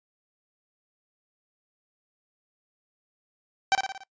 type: tone with echo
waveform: sawtooth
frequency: 775 Hz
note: G5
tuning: 20 cents flat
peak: -14 dBFS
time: 3.72-3.75 s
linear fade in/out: 0 ms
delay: 57 ms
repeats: 5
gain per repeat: -5 dB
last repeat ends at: 4.035 s
effects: noise-tail reverb RT60 0.1 s tail -22 dB re dry + resampled to 16000 Hz